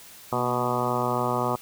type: harmonic tone with a mistuned harmonic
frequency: 123.47 Hz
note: B2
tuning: in tune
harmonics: 1 / 2 / 3 / 4 / 5 / 6 / 7 / 8 / 9 / 10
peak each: -32 / -32 / -32 / -32 / -32 / -32 / -32 / -32 / -32 / -32 dBFS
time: 0.32-1.56 s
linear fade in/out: 5 ms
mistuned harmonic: 2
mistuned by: -58 cents
effects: white hiss -47 dBFS RMS until 1.61 s